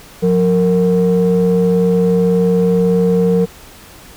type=ring-modulated tone; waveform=triangle; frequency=140.9 Hz; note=C#3; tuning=29 cents sharp; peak=-4 dBFS; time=0.22-3.46 s; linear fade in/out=20 ms; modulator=320 Hz; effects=tanh soft clip ceiling -2 dBFS + pink hiss -39 dBFS RMS until 4.16 s